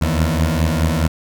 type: beating tone pair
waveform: 20% pulse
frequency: 77.78 / 82.58 Hz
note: D#2 / E2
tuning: 0 / +4 cents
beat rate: 4.8 Hz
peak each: -13 dBFS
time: 0.01-1.08 s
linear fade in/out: 10 ms
effects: none

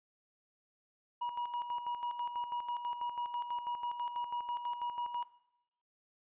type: tone with tremolo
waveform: triangle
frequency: 963 Hz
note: B5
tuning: 44 cents flat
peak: -31 dBFS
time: 1.21-5.24 s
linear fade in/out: 10 ms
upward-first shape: square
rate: 6.1 Hz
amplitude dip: 60%
effects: noise-tail reverb RT60 0.8 s tail -17 dB re dry + resampled to 8000 Hz

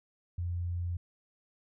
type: tone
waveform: sine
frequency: 87.31 Hz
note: F2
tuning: in tune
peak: -31 dBFS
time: 0.38-0.97 s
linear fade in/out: 5 ms
effects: none

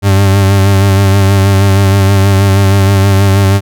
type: tone with vibrato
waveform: 40% pulse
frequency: 98 Hz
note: G2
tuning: in tune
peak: -4 dBFS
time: 0.02-3.61 s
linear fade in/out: 50 ms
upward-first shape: sine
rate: 6.3 Hz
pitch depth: 34 cents each way
effects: none

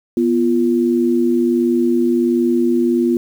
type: tone pair together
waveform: sine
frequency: 244.7 / 346.1 Hz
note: B3 / F4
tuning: -16 / -16 cents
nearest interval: tritone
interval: 600 cents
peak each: -15 dBFS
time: 0.17-3.17 s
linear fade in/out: 2 ms
effects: 7-bit

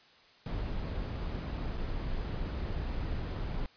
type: noise with dropouts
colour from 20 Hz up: brown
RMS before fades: -35 dBFS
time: 0.46-3.66 s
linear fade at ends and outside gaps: 0 ms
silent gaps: 1.773-1.778 s
effects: white hiss -60 dBFS RMS until 3.76 s + resampled to 11025 Hz

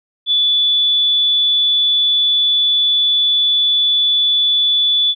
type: tone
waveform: sine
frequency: 3460 Hz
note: A7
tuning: 30 cents flat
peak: -11 dBFS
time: 0.26-5.15 s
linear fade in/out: 50 ms
effects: none

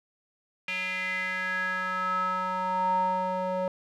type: tone with band-pass filter sweep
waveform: square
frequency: 185 Hz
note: F#3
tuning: in tune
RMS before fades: -29 dBFS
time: 0.68-3.68 s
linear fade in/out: 2 ms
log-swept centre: 2500 to 670 Hz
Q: 6.2
effects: none

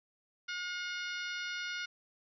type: harmonic tone with a mistuned harmonic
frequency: 718 Hz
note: F5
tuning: 48 cents sharp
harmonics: 2 / 3 / 4 / 5 / 6 / 7 / 8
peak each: -39 / -43 / -45 / -47 / -49 / -50 / -51 dBFS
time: 0.48-1.86 s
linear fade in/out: 10 ms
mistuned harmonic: 8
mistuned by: -15 cents
effects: none

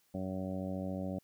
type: harmonic tone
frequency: 94 Hz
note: F#2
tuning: 28 cents sharp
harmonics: 1 / 2 / 3 / 4 / 5 / 6 / 7 / 8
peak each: -43 / -38 / -42 / -51 / -51 / -43 / -49 / -52 dBFS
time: 0.14-1.19 s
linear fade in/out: 5 ms
effects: white hiss -72 dBFS RMS until 1.23 s

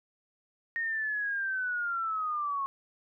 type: linear sweep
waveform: sine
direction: down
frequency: 1857 to 1085 Hz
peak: -29 dBFS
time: 0.76-2.66 s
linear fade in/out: 0 ms
effects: none

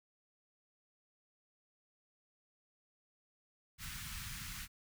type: band-stop noise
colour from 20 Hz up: pink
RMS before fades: -45 dBFS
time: 3.78-4.68 s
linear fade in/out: 50 ms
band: 180 to 1300 Hz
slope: 24 dB/octave
effects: none

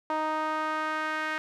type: tone with band-pass filter sweep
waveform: sawtooth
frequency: 311.1 Hz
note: D#4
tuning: in tune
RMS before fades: -30 dBFS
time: 0.1-1.38 s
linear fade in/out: 0 ms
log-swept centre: 950 to 1700 Hz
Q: 2.3
effects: none

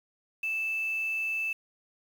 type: tone with quantisation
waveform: sine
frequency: 2637 Hz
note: E7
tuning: in tune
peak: -28 dBFS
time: 0.43-1.53 s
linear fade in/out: 5 ms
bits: 8
effects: none

